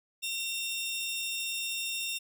sawtooth tone pair together, 2735 / 3651 Hz, F7 / A#7, -37 / -37 cents, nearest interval perfect fourth, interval 500 cents, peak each -31 / -33 dBFS, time 0.22-2.19 s, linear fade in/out 20 ms, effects none

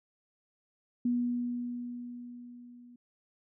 sine tone with level ramp, 242.8 Hz, B3, 29 cents flat, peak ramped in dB -25 to -51 dBFS, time 1.05-2.96 s, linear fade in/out 5 ms, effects none

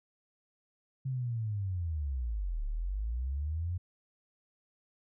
sine linear two-way sweep, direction down then up, 134.6 to 34.4 to 91 Hz, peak -31 dBFS, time 1.05-3.78 s, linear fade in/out 10 ms, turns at 2.65 s, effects none

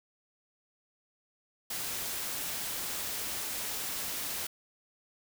white noise, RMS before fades -36 dBFS, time 1.7-4.47 s, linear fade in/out 5 ms, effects none

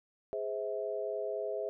sine chord, Ab augmented, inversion none, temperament just, 415.3 / 519.1 / 648.9 Hz, Ab4 / C5 / E5, 0 / -14 / -27 cents, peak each -37 / -39 / -37 dBFS, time 0.33-1.69 s, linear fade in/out 0 ms, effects none

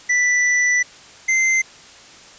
square tone pair in turn, 1975.5 / 2077 Hz, B6 / C7, 0 / -13 cents, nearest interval minor second, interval 87 cents, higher second, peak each -15 dBFS, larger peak neither, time 0.09-0.83 / 1.28-1.62 s, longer first, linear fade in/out 10 ms, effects white hiss -43 dBFS RMS until 2.38 s + resampled to 16000 Hz

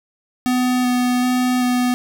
square tone with vibrato, 249.4 Hz, B3, 17 cents sharp, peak -16 dBFS, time 0.46-1.94 s, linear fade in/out 0 ms, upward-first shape square, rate 1.3 Hz, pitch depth 10 cents each way, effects none

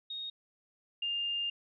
sine tone pair in turn, 3729 / 2808 Hz, A#7 / F7, 0 / +9 cents, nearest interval perfect fourth, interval 491 cents, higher first, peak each -37 / -31 dBFS, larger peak second, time 0.1-0.3 / 1.02-1.5 s, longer second, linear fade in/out 5 ms, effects none

